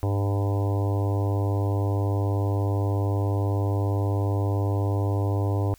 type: harmonic tone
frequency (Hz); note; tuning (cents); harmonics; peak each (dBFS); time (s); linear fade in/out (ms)
100; G2; +35; 1 / 3 / 4 / 5 / 6 / 7 / 8 / 9 / 10; -22 / -32 / -34 / -36 / -38 / -39 / -40 / -41 / -42; 0.03-5.74; 0
effects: added 50 Hz sine -57 dBFS peak until 5.78 s + white hiss -57 dBFS RMS until 5.78 s